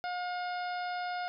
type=harmonic tone; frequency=716 Hz; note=F5; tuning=43 cents sharp; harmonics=1 / 2 / 3 / 4 / 5 / 6 / 7; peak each=-34 / -40 / -47 / -52 / -51 / -52 / -51 dBFS; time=0.04-1.28 s; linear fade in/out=0 ms; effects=none